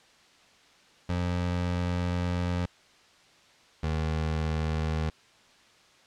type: tone pair in turn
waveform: 25% pulse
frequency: 88.5 / 78.84 Hz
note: F2 / D#2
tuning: +23 / +23 cents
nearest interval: major second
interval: 200 cents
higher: first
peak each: -23 dBFS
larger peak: neither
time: 1.09-2.66 / 3.83-5.1 s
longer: first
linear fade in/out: 5 ms
effects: white hiss -58 dBFS RMS until 6.06 s + low-pass 5000 Hz 12 dB/octave